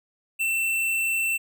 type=tone; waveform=square; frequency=2684 Hz; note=E7; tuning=31 cents sharp; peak=-23 dBFS; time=0.39-1.38 s; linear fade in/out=20 ms; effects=none